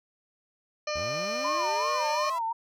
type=harmonic tone; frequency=602 Hz; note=D5; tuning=43 cents sharp; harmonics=1 / 2 / 3 / 4 / 5 / 7 / 8 / 9 / 10; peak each=-31 / -36 / -42 / -37 / -46 / -39 / -49 / -42 / -43 dBFS; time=0.87-2.3 s; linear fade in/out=5 ms
type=linear sweep; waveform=sawtooth; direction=up; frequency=65.41 to 679 Hz; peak=-34 dBFS; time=0.95-2.39 s; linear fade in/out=10 ms
type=tone with vibrato; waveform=sine; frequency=987.8 Hz; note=B5; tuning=in tune; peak=-27 dBFS; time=1.44-2.53 s; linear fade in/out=10 ms; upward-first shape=sine; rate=2.7 Hz; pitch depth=170 cents each way
effects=none